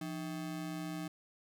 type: ring-modulated tone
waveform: square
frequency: 238.2 Hz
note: A#3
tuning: 38 cents sharp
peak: -36 dBFS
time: 0.01-1.08 s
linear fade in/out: 5 ms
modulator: 67.2 Hz
effects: none